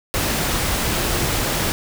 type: tone in noise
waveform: sine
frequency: 350.8 Hz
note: F4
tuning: 8 cents sharp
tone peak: -29 dBFS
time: 0.98-1.24 s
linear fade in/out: 0 ms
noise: pink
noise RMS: -21 dBFS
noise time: 0.14-1.72 s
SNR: -11 dB
effects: none